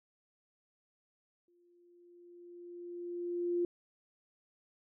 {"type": "tone with exponential growth", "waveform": "sine", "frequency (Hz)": 349.2, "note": "F4", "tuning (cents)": 0, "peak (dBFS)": -28, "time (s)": [1.48, 3.65], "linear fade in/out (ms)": 2, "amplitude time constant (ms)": 470, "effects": []}